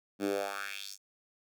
10% pulse tone with high-pass filter sweep, 99.4 Hz, G2, 25 cents sharp, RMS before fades -36 dBFS, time 0.19-0.98 s, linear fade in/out 50 ms, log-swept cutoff 230 to 6800 Hz, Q 2.8, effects none

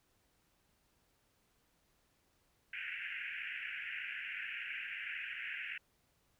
white band-pass noise, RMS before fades -43 dBFS, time 2.73-5.78 s, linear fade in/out 5 ms, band 1500 to 2800 Hz, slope 96 dB/octave, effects pink hiss -75 dBFS RMS until 6.39 s

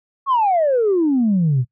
sine exponential sweep, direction down, 1129 to 118.1 Hz, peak -12 dBFS, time 0.26-1.65 s, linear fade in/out 50 ms, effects noise-tail reverb RT60 0.1 s tail -22 dB re dry + tanh soft clip ceiling -10 dBFS

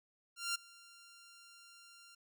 10% pulse tone with ADSR envelope, 1387 Hz, F6, 12 cents flat, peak -25 dBFS, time 0.36-2.15 s, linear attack 190 ms, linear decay 11 ms, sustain -24 dB, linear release 6 ms, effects none

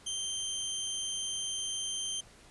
20% pulse tone, 3136 Hz, G7, in tune, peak -28 dBFS, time 0.06-2.21 s, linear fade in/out 10 ms, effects pink hiss -57 dBFS RMS until 2.5 s + resampled to 24000 Hz

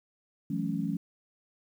sine chord, F# minor seventh, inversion third, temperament equal with one note detuned, 164.81 / 185 / 215.2 / 277.2 Hz, E3 / F#3 / A3 / C#4, 0 / 0 / -38 / 0 cents, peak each -34 dBFS, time 0.5-0.97 s, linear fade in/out 5 ms, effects 10-bit

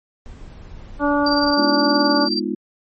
brown noise, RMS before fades -37 dBFS, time 0.26-1.54 s, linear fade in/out 0 ms
harmonic tone, 289.1 Hz, D4, 27 cents flat, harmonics 1 / 2 / 3 / 4 / 5, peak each -18 / -21 / -23 / -24 / -25 dBFS, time 0.99-2.29 s, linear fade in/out 50 ms
sine tone with tremolo, 4700 Hz, D8, 1 cent sharp, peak -17 dBFS, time 1.26-2.4 s, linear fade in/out 5 ms, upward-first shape triangle, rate 19 Hz, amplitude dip 85%
sine chord, F half-diminished seventh, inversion first, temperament equal, 207.7 / 246.9 / 311.1 / 349.2 Hz, Ab3 / Cb4 / Eb4 / F4, 0 / 0 / 0 / 0 cents, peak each -26 dBFS, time 1.57-2.55 s, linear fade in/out 10 ms
effects MP3 32 kbps

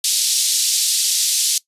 pink band-pass noise, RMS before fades -18 dBFS, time 0.04-1.58 s, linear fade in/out 2 ms, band 3900 to 11000 Hz, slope 24 dB/octave, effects noise-tail reverb RT60 0.1 s tail -20 dB re dry + resampled to 32000 Hz

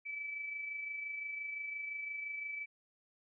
sine tone with amplitude modulation, 2306 Hz, D7, 32 cents flat, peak -37 dBFS, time 0.05-2.66 s, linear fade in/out 20 ms, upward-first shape sine, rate 25.8 Hz, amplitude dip 40%, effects none

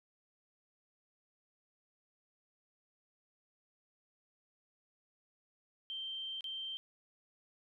sine tone with dropouts, 3136 Hz, G7, in tune, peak -39 dBFS, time 5.9-6.77 s, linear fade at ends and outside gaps 0 ms, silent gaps 6.408-6.442 s, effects 13-bit

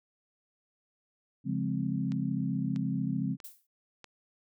sine chord, Db major seventh, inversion none, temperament equal with one note detuned, 139.15 / 174.61 / 207.7 / 261.6 Hz, Db3 / F3 / Ab3 / C4, +7 / 0 / 0 / 0 cents, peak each -34 dBFS, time 1.44-3.37 s, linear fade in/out 50 ms
click train, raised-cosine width 0.2 ms, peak -29 dBFS, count 4, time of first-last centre 2.12-4.043 s, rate 1.56 Hz
violet noise with exponential decay, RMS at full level -41 dBFS, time 3.44-3.67 s, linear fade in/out 5 ms, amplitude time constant 49 ms
effects none

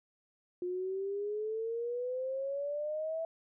sine exponential sweep, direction up, 354.7 to 659.3 Hz, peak -33 dBFS, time 0.62-3.25 s, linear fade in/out 2 ms, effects none

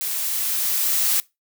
blue noise with level ramp, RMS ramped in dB -26 to -19 dBFS, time 0.01-1.2 s, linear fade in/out 0 ms, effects noise-tail reverb RT60 0.2 s tail -21 dB re dry

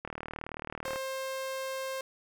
click train, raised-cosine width 0.5 ms, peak -22 dBFS, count 36, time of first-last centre 0.05-0.959 s, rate 38.5 Hz
sawtooth tone, 530 Hz, C5, 22 cents sharp, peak -30 dBFS, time 0.85-2.01 s, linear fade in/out 2 ms
effects none

